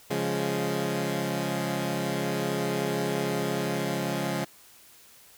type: chord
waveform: 15% pulse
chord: Db major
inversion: none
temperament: equal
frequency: 138.59 / 174.61 / 207.7 Hz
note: Db3 / F3 / Ab3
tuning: 0 / 0 / 0 cents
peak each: -25 dBFS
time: 0.1-4.45 s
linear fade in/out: 10 ms
effects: white hiss -54 dBFS RMS until 5.37 s